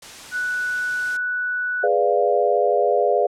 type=noise; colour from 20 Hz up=white; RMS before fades=-38 dBFS; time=0.02-1.17 s; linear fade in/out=5 ms
type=tone; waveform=sine; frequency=1480 Hz; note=F#6; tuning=in tune; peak=-21 dBFS; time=0.31-1.88 s; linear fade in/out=50 ms
type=chord; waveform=sine; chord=G# diminished seventh; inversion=none; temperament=equal; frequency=415.3 / 493.9 / 587.3 / 698.5 Hz; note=G#4 / B4 / D5 / F5; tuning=0 / 0 / 0 / 0 cents; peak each=-21 dBFS; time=1.83-3.27 s; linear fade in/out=10 ms
effects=low-pass 8000 Hz 12 dB/octave